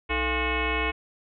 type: tone with frequency modulation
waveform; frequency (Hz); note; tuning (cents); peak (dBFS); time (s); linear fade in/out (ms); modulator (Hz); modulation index
sine; 1068; C6; +35; -23; 0.09-0.92; 20; 377; 4.4
effects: none